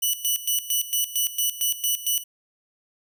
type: tone with tremolo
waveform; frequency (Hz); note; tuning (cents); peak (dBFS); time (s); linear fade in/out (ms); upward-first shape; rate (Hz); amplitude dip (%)
5% pulse; 2960; F#7; 0; -12; 0.02-2.24; 10; square; 4.4; 80
effects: none